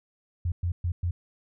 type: tone bursts at uneven times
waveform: sine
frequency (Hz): 87.31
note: F2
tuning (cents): 0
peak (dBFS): -24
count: 4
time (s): 0.45-0.52 / 0.63-0.72 / 0.84-0.92 / 1.03-1.11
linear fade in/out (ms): 5
effects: none